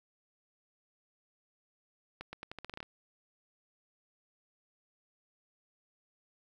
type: accelerating click train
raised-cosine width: 0.3 ms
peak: -26 dBFS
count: 11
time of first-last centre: 2.21-2.829 s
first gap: 120 ms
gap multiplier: 0.84
effects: 10-bit